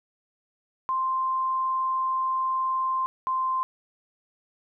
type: tone pair in turn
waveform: sine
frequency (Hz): 1046.5 / 1042.4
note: C6 / C6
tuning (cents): 0 / -7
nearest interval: unison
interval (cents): 7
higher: first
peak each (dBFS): -23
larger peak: neither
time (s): 0.89-3.06 / 3.27-3.63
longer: first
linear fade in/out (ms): 0
effects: none